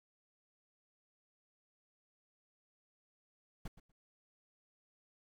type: noise with echo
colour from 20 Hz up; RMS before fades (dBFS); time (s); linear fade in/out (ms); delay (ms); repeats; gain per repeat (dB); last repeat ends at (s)
brown; -43; 3.65-3.68; 5; 120; 2; -15; 3.92
effects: none